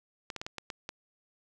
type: clicks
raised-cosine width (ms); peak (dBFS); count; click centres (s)
0.2; -20; 7; 0.302 / 0.363 / 0.415 / 0.465 / 0.583 / 0.702 / 0.891
effects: none